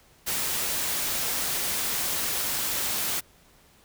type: noise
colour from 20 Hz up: white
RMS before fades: -28 dBFS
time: 0.26-3.21 s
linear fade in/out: 20 ms
effects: pink hiss -58 dBFS RMS until 3.84 s